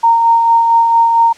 sine tone with tremolo, 923 Hz, A#5, 17 cents flat, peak -5 dBFS, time 0.03-1.33 s, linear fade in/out 10 ms, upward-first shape sine, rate 4.4 Hz, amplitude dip 35%, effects white hiss -41 dBFS RMS until 1.37 s + low-pass 6000 Hz 12 dB/octave

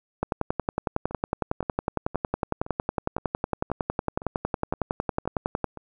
two click trains, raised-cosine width 1 ms, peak -24 / -10 dBFS, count 10 / 60, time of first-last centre 1.11-5.773 / 0.23-5.643 s, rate 1.93 / 10.9 Hz, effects none

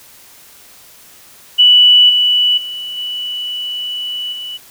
sine tone with level steps, 2960 Hz, F#7, in tune, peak -4 / -9 / -22 / -19 / -23 dBFS, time 1.58-4.58 s, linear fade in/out 20 ms, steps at 2.09 / 2.57 / 2.97 / 4.32 s, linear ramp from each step 10 ms, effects white hiss -42 dBFS RMS until 4.7 s

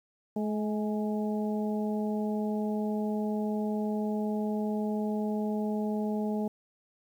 harmonic tone with a mistuned harmonic, 212.6 Hz, G#3, 41 cents sharp, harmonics 1 / 2 / 3 / 4, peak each -29 / -35 / -39 / -41 dBFS, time 0.36-6.48 s, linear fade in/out 5 ms, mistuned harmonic 4, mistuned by -30 cents, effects 10-bit

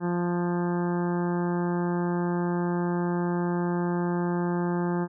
harmonic tone, 175 Hz, F3, 4 cents sharp, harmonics 1 / 2 / 3 / 4 / 5 / 6 / 7 / 8 / 9 / 10, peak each -26 / -29 / -39 / -40 / -36 / -42 / -42 / -50 / -42 / -51 dBFS, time 0-5.08 s, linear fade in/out 50 ms, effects none

